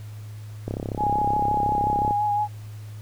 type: click train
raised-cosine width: 2 ms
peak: -15 dBFS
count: 49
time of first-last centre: 0.68-2.109 s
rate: 33.6 Hz
type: tone with vibrato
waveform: sine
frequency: 830.6 Hz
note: G#5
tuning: in tune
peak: -20 dBFS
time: 0.97-2.48 s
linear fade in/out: 50 ms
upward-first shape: sine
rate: 5.7 Hz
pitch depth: 24 cents each way
effects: added 106 Hz sine -35 dBFS peak until 3.01 s + pink hiss -52 dBFS RMS until 3.01 s